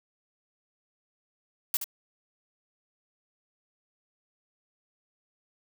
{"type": "noise with echo", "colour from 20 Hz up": "blue", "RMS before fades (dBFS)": -26, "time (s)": [1.74, 1.77], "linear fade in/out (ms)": 2, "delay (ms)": 72, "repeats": 1, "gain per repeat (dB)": -8, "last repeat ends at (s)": 1.842, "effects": []}